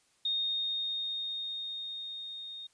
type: tone with level ramp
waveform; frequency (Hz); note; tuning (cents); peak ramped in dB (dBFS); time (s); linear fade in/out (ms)
sine; 3695; A#7; -16; -28 to -41; 0.25-2.67; 5
effects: white hiss -69 dBFS RMS until 2.73 s + resampled to 22050 Hz